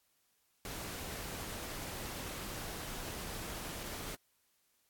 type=noise with dropouts; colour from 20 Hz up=pink; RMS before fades=-43 dBFS; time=0.65-4.15 s; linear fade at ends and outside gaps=1 ms; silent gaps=3.833-3.837 s; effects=white hiss -75 dBFS RMS until 4.89 s + AAC 64 kbps